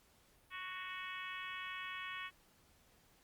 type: harmonic tone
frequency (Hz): 370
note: F#4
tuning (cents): 0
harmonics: 3 / 4 / 5 / 6 / 7 / 8 / 9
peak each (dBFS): -48 / -52 / -48 / -50 / -50 / -54 / -54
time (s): 0.5-2.31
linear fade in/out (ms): 50
effects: pink hiss -69 dBFS RMS until 3.23 s + Opus 48 kbps